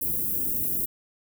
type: band-stop noise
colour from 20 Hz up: white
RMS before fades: -27 dBFS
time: 0.01-0.86 s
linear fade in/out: 10 ms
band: 380 to 12000 Hz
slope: 24 dB/octave
effects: none